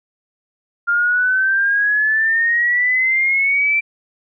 sine exponential sweep, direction up, 1396.9 to 2349 Hz, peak -13 dBFS, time 0.87-3.81 s, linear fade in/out 20 ms, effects none

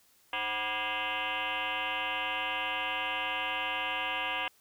sine tone with frequency modulation, 1864.7 Hz, A#6, in tune, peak -30 dBFS, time 0.33-4.48 s, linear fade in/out 2 ms, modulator 223 Hz, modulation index 5.4, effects white hiss -65 dBFS RMS until 4.6 s

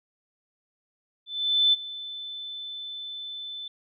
sine tone with ADSR envelope, 3520 Hz, A7, in tune, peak -16 dBFS, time 1.26-3.68 s, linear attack 470 ms, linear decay 23 ms, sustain -18 dB, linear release 4 ms, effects none

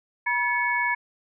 sine tone cluster, 967 / 1718 / 2218 Hz, B5 / A6 / C#7, -37 / -42 / 0 cents, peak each -26 dBFS, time 0.26-0.95 s, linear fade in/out 10 ms, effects none

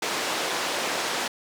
pink band-pass noise, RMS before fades -28 dBFS, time 0.02-1.28 s, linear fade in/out 5 ms, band 430 to 6900 Hz, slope 12 dB/octave, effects none

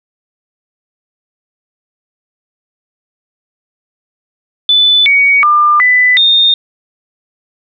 sine tone with pitch steps, 3496 / 2247 / 1200 / 1995 / 3659 Hz, A7 / C#7 / D6 / B6 / A#7, -12 / +23 / +37 / +17 / -33 cents, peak -5 dBFS, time 4.69-6.54 s, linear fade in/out 2 ms, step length 370 ms, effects none

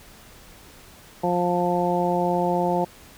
harmonic tone, 176.4 Hz, F3, 18 cents sharp, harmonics 1 / 2 / 3 / 4 / 5, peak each -26 / -26 / -26 / -26 / -26 dBFS, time 1.23-2.85 s, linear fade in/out 10 ms, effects pink hiss -48 dBFS RMS until 3.17 s

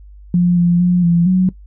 sine tone with pitch steps, 176.2 / 173.6 / 178.1 / 170.9 / 184.9 Hz, F3 / F3 / F3 / F3 / F#3, +16 / -10 / +34 / -37 / -1 cents, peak -9 dBFS, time 0.34-1.49 s, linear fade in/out 2 ms, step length 230 ms, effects noise-tail reverb RT60 0.1 s tail -19 dB re dry + added 50 Hz sine -36 dBFS peak until 1.66 s

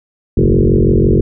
sine tone with frequency modulation, 131.1 Hz, C3, 4 cents sharp, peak -7 dBFS, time 0.37-1.21 s, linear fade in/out 5 ms, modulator 45.9 Hz, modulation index 6.5, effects none

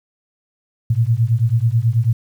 sine beating tone pair, 110.8 / 120 Hz, A2 / B2, +13 / -49 cents, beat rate 9.2 Hz, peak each -16 dBFS, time 0.9-2.13 s, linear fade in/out 5 ms, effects 8-bit

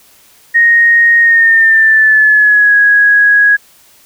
sine tone with pitch glide, 1864.7 to 1661.3 Hz, A#6 to G#6, 0 to 0 cents, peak -4 dBFS, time 0.54-3.57 s, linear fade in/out 20 ms, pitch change -200 cents, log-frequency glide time 1.2-2.75 s, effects white hiss -45 dBFS RMS until 4.05 s

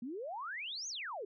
sine exponential two-way sweep, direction up then down, 225.1 to 6710 to 374.1 Hz, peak -39 dBFS, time 0.02-1.25 s, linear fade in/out 5 ms, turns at 0.88 s, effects none

